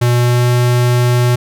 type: tone with pitch glide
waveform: square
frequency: 121.3 to 122.43 Hz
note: B2 to B2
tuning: -31 to -15 cents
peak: -10 dBFS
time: 0.01-1.36 s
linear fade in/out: 10 ms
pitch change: +16 cents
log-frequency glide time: 0.13-0.5 s
effects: none